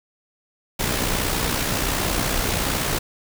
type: noise with amplitude modulation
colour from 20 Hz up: pink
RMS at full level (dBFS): -21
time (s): 0.79-2.99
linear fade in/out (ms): 10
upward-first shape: sine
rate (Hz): 61.3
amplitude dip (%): 45
effects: none